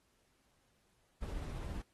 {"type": "noise with tremolo", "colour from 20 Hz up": "brown", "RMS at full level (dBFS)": -40, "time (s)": [1.22, 1.82], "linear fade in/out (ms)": 5, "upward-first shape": "triangle", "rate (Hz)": 15, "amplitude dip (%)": 30, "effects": ["pink hiss -75 dBFS RMS until 1.93 s", "AAC 32 kbps"]}